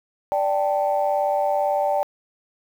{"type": "chord", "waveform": "sine", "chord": "D suspended fourth", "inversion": "none", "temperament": "just", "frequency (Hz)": [587.3, 783.1, 881], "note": ["D5", "G5", "A5"], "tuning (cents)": [0, -2, 2], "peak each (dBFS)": [-21, -22, -26], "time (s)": [0.32, 2.03], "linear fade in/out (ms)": 0, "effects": ["tanh soft clip ceiling -10 dBFS", "8-bit"]}